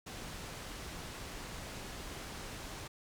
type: low-pass noise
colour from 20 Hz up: pink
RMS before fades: -45 dBFS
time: 0.06-2.88 s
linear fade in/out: 10 ms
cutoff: 9000 Hz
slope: 12 dB/octave
effects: none